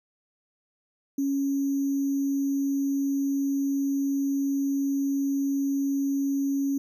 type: tone with sample-and-hold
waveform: sine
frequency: 277.2 Hz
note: C#4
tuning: in tune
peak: -23 dBFS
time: 1.18-6.78 s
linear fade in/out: 5 ms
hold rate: 6300 Hz
effects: none